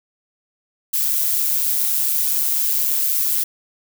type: noise with amplitude modulation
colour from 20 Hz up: violet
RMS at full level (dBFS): -17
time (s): 0.93-3.44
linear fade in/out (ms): 10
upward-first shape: sine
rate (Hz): 144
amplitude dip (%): 50
effects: none